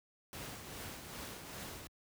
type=noise with tremolo; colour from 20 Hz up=pink; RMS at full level=-44 dBFS; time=0.33-1.87 s; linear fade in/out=0 ms; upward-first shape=triangle; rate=2.5 Hz; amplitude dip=50%; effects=high-pass 60 Hz 12 dB/octave